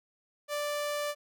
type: tone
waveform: sawtooth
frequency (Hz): 587.3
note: D5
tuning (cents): 0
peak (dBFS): -27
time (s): 0.48-1.15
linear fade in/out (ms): 50
effects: none